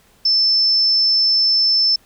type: tone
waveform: sine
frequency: 5290 Hz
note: E8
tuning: 5 cents sharp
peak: -12 dBFS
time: 0.25-1.96 s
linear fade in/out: 5 ms
effects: pink hiss -54 dBFS RMS until 2.05 s